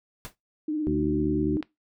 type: noise with exponential decay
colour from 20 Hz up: pink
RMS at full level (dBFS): -35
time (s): 0.25-0.35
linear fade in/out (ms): 0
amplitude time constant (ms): 20
type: tone with vibrato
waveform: sine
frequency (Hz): 305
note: D#4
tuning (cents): -34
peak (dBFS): -25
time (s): 0.68-1.61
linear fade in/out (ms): 5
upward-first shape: sine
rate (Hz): 18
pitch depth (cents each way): 48
type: harmonic tone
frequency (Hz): 75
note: D2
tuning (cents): +37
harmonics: 1 / 2 / 3 / 5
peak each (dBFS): -33 / -31 / -30 / -29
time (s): 0.87-1.57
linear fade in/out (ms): 0
type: click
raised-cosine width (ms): 0.3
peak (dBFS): -20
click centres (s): 1.627
effects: noise-tail reverb RT60 0.2 s tail -22 dB re dry